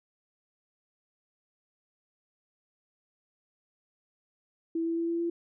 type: tone with pitch steps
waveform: sine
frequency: 329.6 / 332.1 / 334.6 / 337.1 / 339.7 Hz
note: E4 / E4 / E4 / E4 / F4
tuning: 0 / +13 / +26 / +39 / -48 cents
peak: -27 dBFS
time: 4.75-5.3 s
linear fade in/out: 5 ms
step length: 110 ms
effects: none